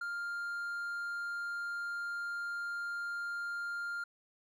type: tone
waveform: triangle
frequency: 1400 Hz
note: F6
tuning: 4 cents sharp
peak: -34 dBFS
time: 0.01-4.04 s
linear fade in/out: 5 ms
effects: none